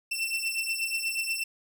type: beating tone pair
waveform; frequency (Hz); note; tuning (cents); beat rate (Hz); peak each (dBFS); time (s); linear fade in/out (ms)
sawtooth; 2682 / 2690.3; E7 / E7; +29 / +35; 8.3; -28; 0.11-1.44; 10
effects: none